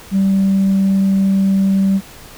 sine tone, 194.1 Hz, G3, 17 cents flat, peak -9 dBFS, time 0.11-2.01 s, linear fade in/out 50 ms, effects tanh soft clip ceiling -8 dBFS + pink hiss -38 dBFS RMS until 2.37 s

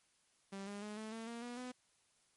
sawtooth tone with pitch steps, 196 / 203 / 210.3 / 217.9 / 225.7 / 233.8 / 242.1 / 250.8 Hz, G3 / G#3 / G#3 / A3 / A3 / A#3 / B3 / B3, 0 / -39 / +22 / -17 / +44 / +5 / -34 / +27 cents, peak -40 dBFS, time 0.52-1.72 s, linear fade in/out 10 ms, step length 150 ms, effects white hiss -74 dBFS RMS until 2.36 s + MP3 48 kbps

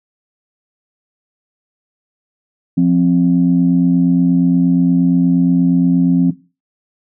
sine tone pair together, 174.61 / 263.1 Hz, F3 / C4, 0 / +10 cents, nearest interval perfect fifth, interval 710 cents, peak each -11 dBFS, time 2.77-6.31 s, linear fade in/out 10 ms, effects noise-tail reverb RT60 0.3 s tail -17 dB re dry + tanh soft clip ceiling -2 dBFS

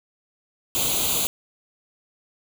white noise with comb filter, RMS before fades -23 dBFS, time 0.75-1.27 s, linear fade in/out 0 ms, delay 0.28 ms, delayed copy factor +0.85, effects none

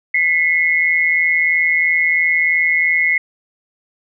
sine tone pair together, 2002 / 2165 Hz, B6 / C#7, +23 / -41 cents, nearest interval minor second, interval 136 cents, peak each -15 dBFS, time 0.14-3.18 s, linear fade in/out 5 ms, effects none

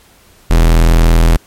45% pulse tone, 41.3 Hz, E1, 4 cents sharp, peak -5 dBFS, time 0.5-1.37 s, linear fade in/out 10 ms, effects pink hiss -46 dBFS RMS until 1.46 s + MP3 64 kbps

